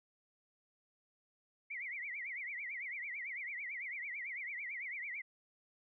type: tone with vibrato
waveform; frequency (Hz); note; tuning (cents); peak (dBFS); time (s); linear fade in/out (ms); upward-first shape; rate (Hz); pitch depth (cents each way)
sine; 2124; C7; +25; -40; 1.7-5.22; 10; triangle; 9; 220
effects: none